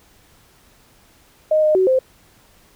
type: tone with pitch steps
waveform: sine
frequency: 620 / 614 / 375.1 / 520 Hz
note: D#5 / D#5 / F#4 / C5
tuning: -6 / -23 / +24 / -11 cents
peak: -12 dBFS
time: 1.51-1.99 s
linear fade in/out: 5 ms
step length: 120 ms
effects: pink hiss -53 dBFS RMS until 2.75 s